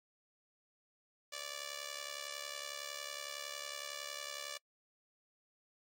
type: tone with amplitude modulation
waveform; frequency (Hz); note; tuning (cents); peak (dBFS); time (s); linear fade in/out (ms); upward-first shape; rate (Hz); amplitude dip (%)
5% pulse; 582; D5; -16; -27; 1.32-4.58; 10; sine; 70.9; 80
effects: noise-tail reverb RT60 0.1 s tail -26 dB re dry + MP3 64 kbps